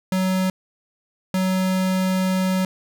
square tone pair in turn, 187 / 187 Hz, F#3 / F#3, +19 / +19 cents, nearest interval unison, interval 0 cents, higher neither, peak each -19 dBFS, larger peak neither, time 0.12-0.5 / 1.34-2.65 s, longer second, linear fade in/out 2 ms, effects none

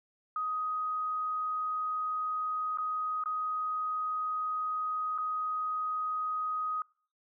sine tone with dropouts, 1253 Hz, D#6, 12 cents sharp, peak -30 dBFS, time 0.36-6.82 s, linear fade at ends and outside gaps 2 ms, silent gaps 2.774-2.784 / 3.238-3.258 / 5.179-5.184 s, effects noise-tail reverb RT60 0.5 s tail -26 dB re dry

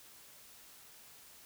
silence, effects white hiss -57 dBFS RMS until 1.45 s

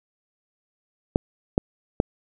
clicks, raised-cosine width 2 ms, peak -4 dBFS, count 3, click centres 1.159 / 1.579 / 2.001 s, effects none

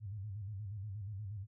sine tone with vibrato, 101.6 Hz, G#2, 38 cents flat, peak -40 dBFS, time 0-1.47 s, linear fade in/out 50 ms, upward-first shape square, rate 8.4 Hz, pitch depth 100 cents each way, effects none

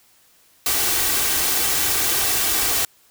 white noise with comb filter, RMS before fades -20 dBFS, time 0.66-2.85 s, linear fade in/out 2 ms, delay 2.6 ms, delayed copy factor +0.5, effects white hiss -56 dBFS RMS until 3.1 s

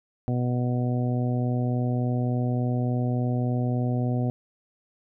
harmonic tone, 123.47 Hz, B2, in tune, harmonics 1 / 2 / 3 / 4 / 5 / 6, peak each -24 / -28 / -37 / -37 / -37 / -38 dBFS, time 0.28-4.3 s, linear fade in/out 0 ms, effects none

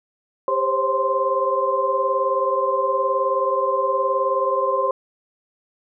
sine tone cluster, 396.7 / 523 / 542 / 1044 Hz, G4 / C5 / C#5 / C6, +21 / -1 / -39 / -4 cents, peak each -27 / -23 / -24 / -21 dBFS, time 0.48-4.91 s, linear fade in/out 2 ms, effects none

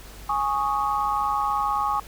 sine chord, Ab suspended fourth, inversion none, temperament just, 830.6 / 1107.5 / 1245.9 Hz, Ab5 / Db6 / Eb6, 0 / -2 / +2 cents, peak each -25 / -25 / -28 dBFS, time 0.29-2 s, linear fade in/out 5 ms, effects added 50 Hz sine -43 dBFS peak until 2.07 s + pink hiss -45 dBFS RMS until 2.07 s

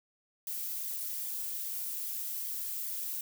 violet noise with flanger, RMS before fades -37 dBFS, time 0.47-3.21 s, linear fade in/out 2 ms, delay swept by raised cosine 0.73 to 3.73 ms, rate 2.5 Hz, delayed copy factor -0.55, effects none

